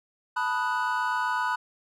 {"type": "chord", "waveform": "triangle", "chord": "B dominant seventh", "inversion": "third", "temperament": "equal", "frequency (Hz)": [880, 987.8, 1244.5, 1480], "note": ["A5", "B5", "D#6", "F#6"], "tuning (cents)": [0, 0, 0, 0], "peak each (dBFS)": [-31, -26, -32, -28], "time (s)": [0.36, 1.56], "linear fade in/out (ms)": 10, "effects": []}